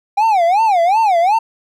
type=tone with vibrato; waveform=triangle; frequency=779 Hz; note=G5; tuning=11 cents flat; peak=-8 dBFS; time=0.17-1.39 s; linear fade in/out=10 ms; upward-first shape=sine; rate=2.7 Hz; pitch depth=260 cents each way; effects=none